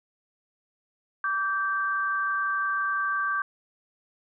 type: tone pair together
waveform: sine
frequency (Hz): 1157.8 / 1568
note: D6 / G6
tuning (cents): -25 / 0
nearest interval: perfect fourth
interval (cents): 525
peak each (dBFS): -27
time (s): 1.24-3.42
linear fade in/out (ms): 2
effects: none